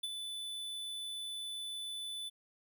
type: tone with ADSR envelope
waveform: square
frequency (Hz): 3493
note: A7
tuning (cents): -13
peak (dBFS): -34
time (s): 0.03-2.3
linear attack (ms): 9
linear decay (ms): 32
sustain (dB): -6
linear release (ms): 22
effects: none